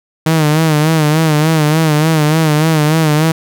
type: tone with vibrato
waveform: sawtooth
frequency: 155.56 Hz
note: D#3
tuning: in tune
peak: -5 dBFS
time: 0.26-3.32 s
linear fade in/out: 5 ms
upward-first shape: sine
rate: 3.4 Hz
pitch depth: 74 cents each way
effects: none